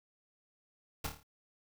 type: noise with echo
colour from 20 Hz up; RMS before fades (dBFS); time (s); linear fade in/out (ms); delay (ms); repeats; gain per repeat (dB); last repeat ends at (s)
pink; -36; 1.04-1.07; 5; 27; 6; -5; 1.232
effects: none